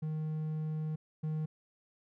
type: tone pair in turn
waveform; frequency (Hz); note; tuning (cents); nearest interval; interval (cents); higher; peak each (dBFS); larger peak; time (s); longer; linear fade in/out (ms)
triangle; 155.56 / 155.56; D#3 / D#3; 0 / 0; unison; 0; neither; -31 / -30; second; 0.02-0.96 / 1.23-1.46; first; 10
effects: none